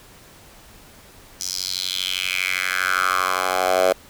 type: tone with high-pass filter sweep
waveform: 10% pulse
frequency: 92.5 Hz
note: F#2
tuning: in tune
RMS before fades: -22 dBFS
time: 1.4-3.93 s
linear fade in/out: 10 ms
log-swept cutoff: 5800 to 580 Hz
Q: 4.1
effects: pink hiss -47 dBFS RMS until 4.09 s